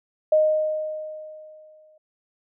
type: tone with exponential decay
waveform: sine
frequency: 619 Hz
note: D#5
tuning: 9 cents flat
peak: -13 dBFS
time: 0.32-1.98 s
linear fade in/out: 5 ms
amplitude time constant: 360 ms
effects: none